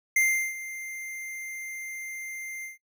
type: tone with ADSR envelope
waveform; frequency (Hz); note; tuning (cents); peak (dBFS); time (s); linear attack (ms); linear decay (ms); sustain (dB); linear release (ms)
square; 2095; C7; +2; -20; 0.16-2.78; 5; 370; -16; 140
effects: noise-tail reverb RT60 0.1 s tail -19 dB re dry